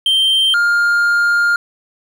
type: tone pair in turn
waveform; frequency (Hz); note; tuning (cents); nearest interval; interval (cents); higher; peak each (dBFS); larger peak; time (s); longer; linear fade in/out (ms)
triangle; 3141 / 1407.7; G7 / F6; +3 / +13; octave + major second; 1390; first; -9; neither; 0.06-0.54 / 0.54-1.56; second; 2
effects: none